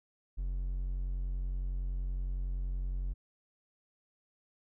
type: tone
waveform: triangle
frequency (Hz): 45.37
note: F#1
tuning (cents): -33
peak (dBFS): -30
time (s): 0.37-3.14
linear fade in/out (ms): 20
effects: none